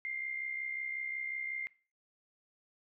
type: tone with amplitude modulation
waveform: sine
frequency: 2100 Hz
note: C7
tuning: 6 cents sharp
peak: -33 dBFS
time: 0.05-1.67 s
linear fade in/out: 0 ms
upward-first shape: sine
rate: 65.5 Hz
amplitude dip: 60%
effects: noise-tail reverb RT60 0.4 s tail -21 dB re dry